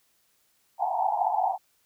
white band-pass noise, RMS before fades -26 dBFS, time 0.78-1.58 s, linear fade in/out 50 ms, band 710 to 890 Hz, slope 96 dB/octave, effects white hiss -68 dBFS RMS until 1.85 s

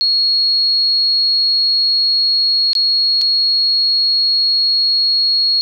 sine tone with dropouts, 4313 Hz, C#8, 48 cents flat, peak -11 dBFS, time 0.01-5.61 s, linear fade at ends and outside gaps 0 ms, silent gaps 2.732-2.752 / 3.213-3.217 s, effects none

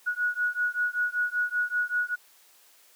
sine beating tone pair, 1457 / 1462.2 Hz, F#6 / F#6, -27 / -21 cents, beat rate 5.2 Hz, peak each -28 dBFS, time 0.06-2.16 s, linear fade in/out 20 ms, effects white hiss -58 dBFS RMS until 2.95 s + high-pass 400 Hz 12 dB/octave

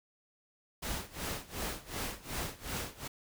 pink noise with tremolo, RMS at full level -36 dBFS, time 0.82-3.08 s, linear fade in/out 10 ms, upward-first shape sine, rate 2.7 Hz, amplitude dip 90%, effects none

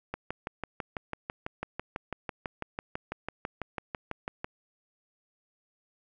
click train, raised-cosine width 0.5 ms, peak -18 dBFS, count 27, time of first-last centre 0.14-4.445 s, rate 6.04 Hz, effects none

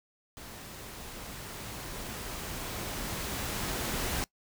pink noise with level ramp, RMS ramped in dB -46 to -32 dBFS, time 0.37-4.24 s, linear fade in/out 0 ms, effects noise-tail reverb RT60 0.1 s tail -22 dB re dry

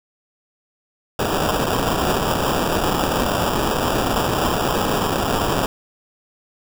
violet noise with sample-and-hold, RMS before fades -20 dBFS, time 1.19-5.66 s, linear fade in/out 2 ms, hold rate 2100 Hz, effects none

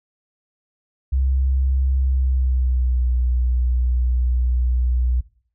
sine tone with pitch glide, 66 to 61.58 Hz, C2 to B1, +16 to -4 cents, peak -16 dBFS, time 1.12-5.21 s, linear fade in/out 10 ms, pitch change -120 cents, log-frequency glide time 1.98-3.08 s, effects noise-tail reverb RT60 0.5 s tail -19 dB re dry

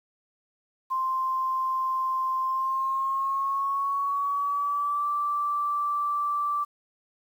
sine tone with pitch glide, 1046.5 to 1167.9 Hz, C6 to D6, 0 to -10 cents, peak -24 dBFS, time 0.9-6.65 s, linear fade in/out 20 ms, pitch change +190 cents, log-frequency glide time 2.42-5.08 s, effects 9-bit

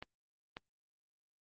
clicks, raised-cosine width 0.3 ms, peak -27 dBFS, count 2, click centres 0.025 / 0.569 s, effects Opus 24 kbps

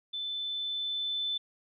sine tone with level ramp, 3520 Hz, A7, in tune, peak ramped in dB -33 to -29 dBFS, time 0.13-1.38 s, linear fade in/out 10 ms, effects none

